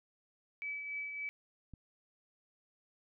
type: tone with tremolo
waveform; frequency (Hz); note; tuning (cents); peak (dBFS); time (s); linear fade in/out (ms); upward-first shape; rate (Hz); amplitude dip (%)
sine; 2295; D7; -40; -36; 0.62-1.29; 0; triangle; 3.5; 45
type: click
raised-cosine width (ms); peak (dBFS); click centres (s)
5; -37; 1.737
effects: none